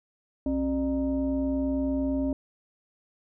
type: tone with frequency modulation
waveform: sine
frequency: 270.1 Hz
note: C#4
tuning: 45 cents flat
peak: -24 dBFS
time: 0.46-2.33 s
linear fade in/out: 2 ms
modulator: 331 Hz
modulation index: 0.7
effects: none